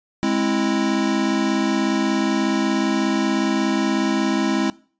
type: chord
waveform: square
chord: Ab augmented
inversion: none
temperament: equal with one note detuned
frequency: 207.7 / 264.4 / 329.6 Hz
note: Ab3 / C4 / E4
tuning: 0 / +18 / 0 cents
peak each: -23 dBFS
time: 0.23-4.7 s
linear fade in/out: 0 ms
effects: noise-tail reverb RT60 0.4 s tail -21 dB re dry + resampled to 16000 Hz